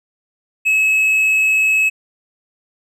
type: tone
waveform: triangle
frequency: 2578 Hz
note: E7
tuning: 39 cents flat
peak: -10 dBFS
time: 0.65-1.9 s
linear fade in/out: 20 ms
effects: none